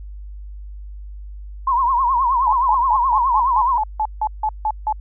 sine tone with vibrato, 1012 Hz, B5, 42 cents sharp, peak -14 dBFS, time 1.67-3.78 s, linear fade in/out 5 ms, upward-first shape triangle, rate 9.5 Hz, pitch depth 160 cents each way
sine tone bursts, 861 Hz, A5, 38 cents flat, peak -16 dBFS, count 12, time 2.47-4.926 s, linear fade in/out 2 ms, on 58 ms, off 160 ms
effects added 50 Hz sine -31 dBFS peak until 5 s

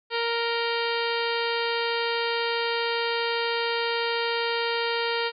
harmonic tone with a mistuned harmonic, 466.2 Hz, A#4, in tune, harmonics 1 / 2 / 3 / 4 / 5 / 6 / 7 / 8 / 9 / 10, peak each -28 / -31 / -33 / -34 / -35 / -36 / -36 / -37 / -38 / -38 dBFS, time 0.1-5.32 s, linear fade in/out 50 ms, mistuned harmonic 7, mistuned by -57 cents, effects none

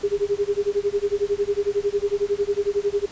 sine tone with tremolo, 405.9 Hz, G#4, 40 cents flat, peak -16 dBFS, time 0.03-3.06 s, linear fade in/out 10 ms, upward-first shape sine, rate 11 Hz, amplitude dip 100%, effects pink hiss -42 dBFS RMS until 3.11 s + resampled to 16000 Hz

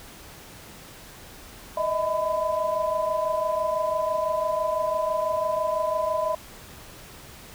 sine tone cluster, 617 / 643 / 1004 Hz, D#5 / E5 / B5, -15 / -43 / +28 cents, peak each -27 dBFS, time 1.77-6.35 s, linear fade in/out 5 ms, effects pink hiss -45 dBFS RMS until 7.54 s

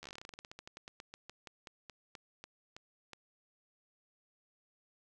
slowing click train, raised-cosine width 0.2 ms, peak -30 dBFS, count 30, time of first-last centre 0.03-3.133 s, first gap 12 ms, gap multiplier 1.13, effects none

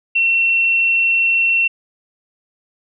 sine tone, 2713 Hz, E7, 49 cents sharp, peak -12 dBFS, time 0.15-1.68 s, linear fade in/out 10 ms, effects none

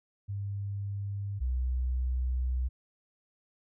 sine tone pair in turn, 100 / 63 Hz, G2 / B1, +35 / +35 cents, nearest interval minor sixth, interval 800 cents, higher first, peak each -32 / -27 dBFS, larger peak second, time 0.28-1.4 / 1.4-2.69 s, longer second, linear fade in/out 20 ms, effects none

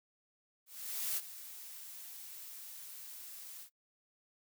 blue noise with ADSR envelope, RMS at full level -35 dBFS, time 0.66-3.7 s, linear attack 510 ms, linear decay 36 ms, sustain -14 dB, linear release 87 ms, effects noise-tail reverb RT60 0.1 s tail -21 dB re dry

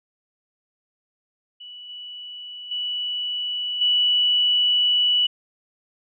sine tone with level steps, 2953 Hz, F#7, 4 cents flat, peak -37 / -34 / -24 / -16 dBFS, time 1.6-5.27 s, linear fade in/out 10 ms, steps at 1.89 / 2.71 / 3.81 s, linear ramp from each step 5 ms, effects none

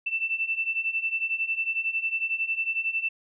sine beating tone pair, 2661 / 2672 Hz, E7 / E7, +16 / +23 cents, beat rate 11 Hz, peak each -30 / -27 dBFS, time 0.06-3.09 s, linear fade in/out 10 ms, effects none

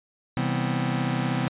sawtooth chord, C major seventh, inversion none, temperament just, 130.81 / 163.52 / 196.22 / 245.3 Hz, C3 / E3 / G3 / B3, 0 / -14 / +2 / -12 cents, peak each -23 / -25 / -28 / -25 dBFS, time 0.37-1.48 s, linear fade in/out 0 ms, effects resampled to 8000 Hz

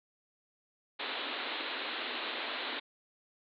white band-pass noise, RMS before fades -38 dBFS, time 0.99-2.8 s, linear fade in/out 10 ms, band 240 to 4100 Hz, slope 96 dB/octave, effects none

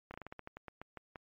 slowing click train, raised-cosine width 0.5 ms, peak -30 dBFS, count 13, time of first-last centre 0.11-1.158 s, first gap 30 ms, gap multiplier 1.18, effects MP3 48 kbps

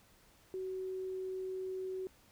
sine tone, 375.5 Hz, F#4, 26 cents sharp, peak -37 dBFS, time 0.54-2.07 s, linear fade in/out 0 ms, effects pink hiss -65 dBFS RMS until 2.31 s

